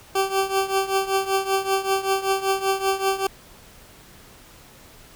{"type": "tone with tremolo", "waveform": "20% pulse", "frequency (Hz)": 387.3, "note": "G4", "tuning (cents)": -21, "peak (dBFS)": -12, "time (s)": [0.15, 3.27], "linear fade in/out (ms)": 5, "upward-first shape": "triangle", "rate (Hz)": 5.2, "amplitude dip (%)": 85, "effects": ["pink hiss -48 dBFS RMS until 5.15 s"]}